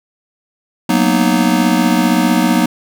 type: chord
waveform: square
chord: B major seventh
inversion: second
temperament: just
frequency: 185.21 / 231.5 / 246.9 / 308.7 Hz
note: F#3 / A#3 / B3 / D#4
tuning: +2 / -12 / 0 / -14 cents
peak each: -17 dBFS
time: 0.89-2.66 s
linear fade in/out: 5 ms
effects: none